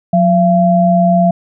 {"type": "tone pair together", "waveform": "sine", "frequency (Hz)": [180.37, 681], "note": ["F#3", "F5"], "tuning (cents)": [-44, -44], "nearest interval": "octave + major seventh", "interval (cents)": 2300, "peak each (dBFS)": -10, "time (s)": [0.13, 1.31], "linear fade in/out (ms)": 5, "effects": []}